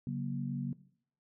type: chord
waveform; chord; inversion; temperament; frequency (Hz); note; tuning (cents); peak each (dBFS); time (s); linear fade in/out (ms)
sine; F# major; second; equal with one note detuned; 138.59 / 185 / 236.6; C#3 / F#3 / A#3; 0 / 0 / +26; -36 / -39 / -38; 0.07-0.73; 2
effects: noise-tail reverb RT60 0.6 s tail -17 dB re dry